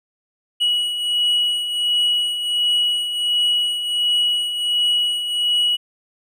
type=beating tone pair; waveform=triangle; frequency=2920 / 2921.4 Hz; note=F#7 / F#7; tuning=-24 / -23 cents; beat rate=1.4 Hz; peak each=-24 / -16 dBFS; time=0.6-5.77 s; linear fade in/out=20 ms; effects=none